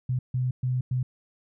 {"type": "tone bursts at uneven times", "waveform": "sine", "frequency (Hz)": 126.8, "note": "B2", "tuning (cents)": 46, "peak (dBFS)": -23, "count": 4, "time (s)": [[0.09, 0.19], [0.34, 0.51], [0.63, 0.81], [0.91, 1.03]], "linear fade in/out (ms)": 5, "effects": []}